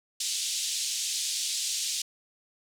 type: band-pass noise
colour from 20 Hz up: white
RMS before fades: -31 dBFS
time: 0.2-2.02 s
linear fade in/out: 5 ms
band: 3100 to 8200 Hz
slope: 24 dB/octave
effects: none